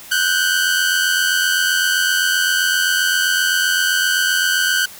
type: tone pair together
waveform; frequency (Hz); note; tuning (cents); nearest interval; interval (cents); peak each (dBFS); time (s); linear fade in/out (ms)
sawtooth; 1475.3 / 1563; F#6 / G6; -5 / -6; minor second; 99; -14; 0.11-4.86; 10
effects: white hiss -38 dBFS RMS until 4.99 s